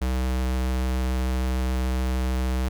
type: tone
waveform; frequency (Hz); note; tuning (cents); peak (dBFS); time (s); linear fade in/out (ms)
square; 63.8; C2; -43; -23; 0.01-2.69; 10
effects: none